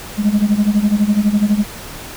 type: tone with tremolo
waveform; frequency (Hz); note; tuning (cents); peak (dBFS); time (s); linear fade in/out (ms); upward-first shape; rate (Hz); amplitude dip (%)
sine; 207.7; G#3; 0; -6; 0.17-1.65; 50; sine; 12; 85
effects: tanh soft clip ceiling -7 dBFS + pink hiss -32 dBFS RMS until 2.16 s